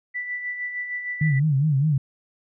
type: tone with tremolo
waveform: sine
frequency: 1974 Hz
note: B6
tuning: 1 cent flat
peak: -25 dBFS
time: 0.14-1.4 s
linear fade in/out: 20 ms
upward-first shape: sine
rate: 6.5 Hz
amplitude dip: 50%
type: tone with vibrato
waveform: sine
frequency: 144.9 Hz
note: D3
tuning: 23 cents flat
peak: -17 dBFS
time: 1.21-1.98 s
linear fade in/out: 5 ms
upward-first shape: sine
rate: 4.9 Hz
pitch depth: 150 cents each way
effects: none